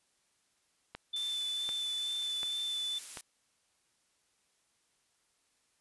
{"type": "click train", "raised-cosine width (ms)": 0.3, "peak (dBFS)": -25, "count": 4, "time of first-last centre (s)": [0.95, 3.172], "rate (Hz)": 1.35}
{"type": "tone with vibrato", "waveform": "sine", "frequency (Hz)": 3520, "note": "A7", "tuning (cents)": 0, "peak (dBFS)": -33, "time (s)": [1.13, 2.99], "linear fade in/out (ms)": 10, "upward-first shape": "sine", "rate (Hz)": 2.2, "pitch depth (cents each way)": 13}
{"type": "noise", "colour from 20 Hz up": "blue", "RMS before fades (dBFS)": -43, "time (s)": [1.16, 3.21], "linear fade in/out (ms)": 2}
{"effects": ["white hiss -74 dBFS RMS until 5.8 s", "resampled to 24000 Hz"]}